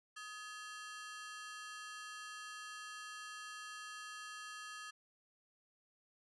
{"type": "ring-modulated tone", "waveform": "sawtooth", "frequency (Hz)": 1480, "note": "F#6", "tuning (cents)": 0, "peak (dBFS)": -40, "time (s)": [0.16, 4.91], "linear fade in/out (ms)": 10, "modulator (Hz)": 224, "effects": ["resampled to 22050 Hz"]}